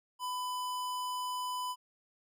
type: tone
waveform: square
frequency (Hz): 1000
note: B5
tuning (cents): +21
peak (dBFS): -35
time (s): 0.19-1.76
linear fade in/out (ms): 50
effects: none